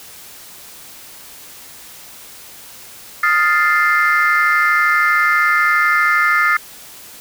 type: chord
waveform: sine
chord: F dominant seventh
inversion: third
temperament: equal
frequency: 1244.5 / 1396.9 / 1760 / 2093 Hz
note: Eb6 / F6 / A6 / C7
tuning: 0 / 0 / 0 / 0 cents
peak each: -16 dBFS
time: 3.23-6.57 s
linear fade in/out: 5 ms
effects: tanh soft clip ceiling -5 dBFS + white hiss -38 dBFS RMS until 7.2 s